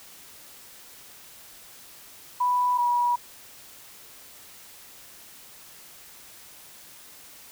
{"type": "tone pair in turn", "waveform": "sine", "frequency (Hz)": [987.8, 967.5], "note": ["B5", "B5"], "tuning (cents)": [0, -36], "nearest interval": "unison", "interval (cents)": 36, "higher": "first", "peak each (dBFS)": -20, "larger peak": "neither", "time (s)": [[2.4, 2.78], [2.78, 3.16]], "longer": "neither", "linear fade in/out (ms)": 10, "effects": ["white hiss -48 dBFS RMS until 7.51 s"]}